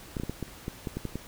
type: clicks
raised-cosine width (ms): 3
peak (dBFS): -19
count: 10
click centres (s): 0.168 / 0.199 / 0.235 / 0.296 / 0.427 / 0.681 / 0.872 / 0.97 / 1.053 / 1.156
effects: pink hiss -48 dBFS RMS until 1.27 s